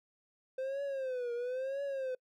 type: tone with vibrato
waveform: triangle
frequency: 517 Hz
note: C5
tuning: 21 cents flat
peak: -32 dBFS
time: 0.58-2.15 s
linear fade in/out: 5 ms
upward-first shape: triangle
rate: 1 Hz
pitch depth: 160 cents each way
effects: noise-tail reverb RT60 0.1 s tail -26 dB re dry